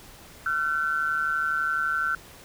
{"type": "tone pair together", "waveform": "sine", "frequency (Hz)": [1366.2, 1518], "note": ["F6", "F#6"], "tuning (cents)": [-38, 44], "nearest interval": "major second", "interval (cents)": 182, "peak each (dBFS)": -26, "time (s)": [0.46, 2.15], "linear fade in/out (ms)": 2, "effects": ["pink hiss -48 dBFS RMS until 2.44 s"]}